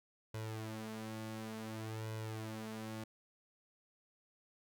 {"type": "tone with flanger", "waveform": "sawtooth", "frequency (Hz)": 110, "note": "A2", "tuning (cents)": 0, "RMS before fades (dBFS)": -44, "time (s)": [0.34, 3.04], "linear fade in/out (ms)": 5, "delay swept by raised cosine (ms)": [2, 5.6], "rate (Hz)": 0.56, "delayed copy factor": 0.7, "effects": []}